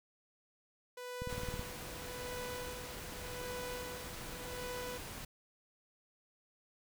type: tone with tremolo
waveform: sawtooth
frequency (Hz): 495.2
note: B4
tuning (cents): +5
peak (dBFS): -37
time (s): 0.97-4.98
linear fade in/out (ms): 5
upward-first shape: sine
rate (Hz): 0.85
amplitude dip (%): 80
type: click train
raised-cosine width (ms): 5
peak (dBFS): -29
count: 8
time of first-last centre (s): 1.22-1.594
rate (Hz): 18.7
type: noise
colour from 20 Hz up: pink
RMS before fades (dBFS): -46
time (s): 1.29-5.25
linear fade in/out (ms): 5
effects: none